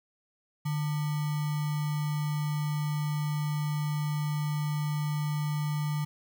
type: tone with sample-and-hold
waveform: sine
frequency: 150 Hz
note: D3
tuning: 37 cents sharp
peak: -27 dBFS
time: 0.65-6.05 s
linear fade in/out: 10 ms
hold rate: 1050 Hz
effects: none